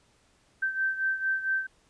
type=beating tone pair; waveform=sine; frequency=1554 / 1558.4 Hz; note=G6 / G6; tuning=-16 / -11 cents; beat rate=4.4 Hz; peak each=-27 / -32 dBFS; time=0.62-1.67 s; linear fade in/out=10 ms; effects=pink hiss -65 dBFS RMS until 1.89 s + resampled to 22050 Hz